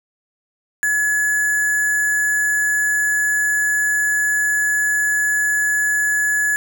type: tone with sample-and-hold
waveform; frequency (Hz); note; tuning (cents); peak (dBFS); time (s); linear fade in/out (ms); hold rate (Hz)
sine; 1698; G#6; +38; -15; 0.83-6.56; 0; 8820
effects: none